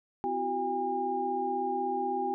sine tone cluster, 256.6 / 342.2 / 378.4 / 809 Hz, C4 / F4 / F#4 / G#5, -34 / -35 / +39 / -46 cents, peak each -38 / -39 / -34 / -30 dBFS, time 0.24-2.34 s, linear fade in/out 0 ms, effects none

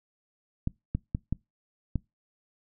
clicks, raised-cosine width 5 ms, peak -15 dBFS, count 5, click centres 0.674 / 0.95 / 1.149 / 1.326 / 1.957 s, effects noise-tail reverb RT60 0.2 s tail -24 dB re dry

